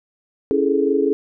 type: chord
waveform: sine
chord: A major seventh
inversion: first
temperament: equal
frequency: 277.2 / 329.6 / 415.3 / 440 Hz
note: C#4 / E4 / G#4 / A4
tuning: 0 / 0 / 0 / 0 cents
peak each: -21 / -23 / -18 / -22 dBFS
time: 0.51-1.13 s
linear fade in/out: 0 ms
effects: none